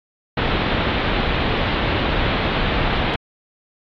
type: low-pass noise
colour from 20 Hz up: pink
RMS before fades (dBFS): -20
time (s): 0.37-3.16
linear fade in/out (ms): 5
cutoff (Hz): 3800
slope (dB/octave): 48
effects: AAC 48 kbps